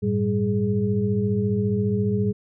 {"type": "tone cluster", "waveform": "sine", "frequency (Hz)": [98.1, 112.7, 197.5, 418.2], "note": ["G2", "A2", "G3", "G#4"], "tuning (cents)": [2, 42, 13, 12], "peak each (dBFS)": [-28, -25, -23, -26], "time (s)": [0.02, 2.33], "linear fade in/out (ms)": 20, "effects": []}